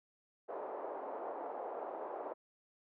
white band-pass noise, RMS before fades -43 dBFS, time 0.48-2.34 s, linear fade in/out 20 ms, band 390 to 840 Hz, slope 24 dB/octave, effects none

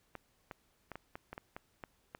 clicks, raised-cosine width 0.5 ms, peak -28 dBFS, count 10, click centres 0.153 / 0.512 / 0.917 / 0.956 / 1.155 / 1.33 / 1.379 / 1.565 / 1.838 / 2.149 s, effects pink hiss -73 dBFS RMS until 2.19 s

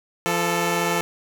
10% pulse tone pair together, 171.81 / 440 Hz, F3 / A4, -28 / 0 cents, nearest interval octave + major third, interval 1628 cents, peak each -15 dBFS, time 0.26-1.01 s, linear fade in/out 0 ms, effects none

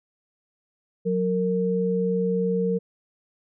sine tone pair together, 182.96 / 460 Hz, F#3 / A#4, -19 / -23 cents, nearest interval octave + major third, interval 1596 cents, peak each -24 / -23 dBFS, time 1.05-2.79 s, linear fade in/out 20 ms, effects none

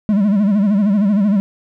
triangle tone with vibrato, 203.5 Hz, G#3, 35 cents flat, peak -9 dBFS, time 0.09-1.4 s, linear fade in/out 0 ms, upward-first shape sine, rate 13 Hz, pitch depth 110 cents each way, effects none

